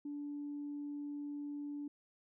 sine tone, 290 Hz, D4, 22 cents flat, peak -39 dBFS, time 0.05-1.88 s, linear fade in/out 5 ms, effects tanh soft clip ceiling -35 dBFS

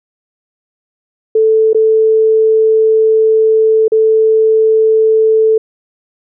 sine tone with dropouts, 440 Hz, A4, in tune, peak -6 dBFS, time 1.35-5.58 s, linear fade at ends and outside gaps 5 ms, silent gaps 1.732-1.746 / 3.881-3.919 s, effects none

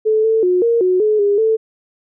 sine tone with pitch steps, 434.9 / 444.7 / 361.9 / 465.5 / 367.1 / 427.3 / 406.3 / 442.7 Hz, A4 / A4 / F#4 / A#4 / F#4 / G#4 / G#4 / A4, -20 / +18 / -38 / -2 / -14 / +49 / -38 / +11 cents, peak -11 dBFS, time 0.05-1.57 s, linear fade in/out 20 ms, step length 190 ms, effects none

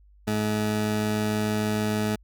20% pulse tone pair together, 106.6 / 213.2 Hz, G#2 / G#3, +46 / +46 cents, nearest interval octave, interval 1200 cents, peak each -23 dBFS, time 0.27-2.16 s, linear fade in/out 10 ms, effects added 50 Hz sine -52 dBFS peak until 2.23 s

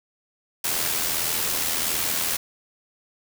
white noise with amplitude modulation, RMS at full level -23 dBFS, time 0.64-2.37 s, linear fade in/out 5 ms, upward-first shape sine, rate 81.6 Hz, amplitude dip 45%, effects none

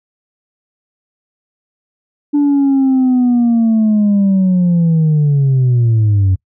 sine linear sweep, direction down, 292.7 to 91.8 Hz, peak -6 dBFS, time 2.33-6.36 s, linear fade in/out 20 ms, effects noise-tail reverb RT60 0.1 s tail -25 dB re dry + tanh soft clip ceiling -7 dBFS

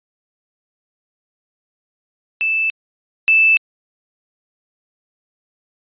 sine tone pair in turn, 2637 / 2637 Hz, E7 / E7, 0 / 0 cents, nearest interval unison, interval 0 cents, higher neither, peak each -15 / -9 dBFS, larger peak second, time 2.41-2.7 / 3.28-3.57 s, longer neither, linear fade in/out 0 ms, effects resampled to 8000 Hz

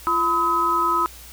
sine tone cluster, 343.7 / 1006 / 1275 Hz, F4 / B5 / D#6, -28 / +32 / +42 cents, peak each -28 / -22 / -19 dBFS, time 0.07-1.06 s, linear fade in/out 0 ms, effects added 60 Hz sine -44 dBFS peak until 1.32 s + white hiss -43 dBFS RMS until 1.32 s

